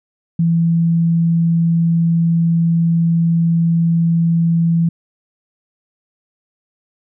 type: tone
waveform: sine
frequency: 167 Hz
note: E3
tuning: 23 cents sharp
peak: -11 dBFS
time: 0.39-4.89 s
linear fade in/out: 5 ms
effects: none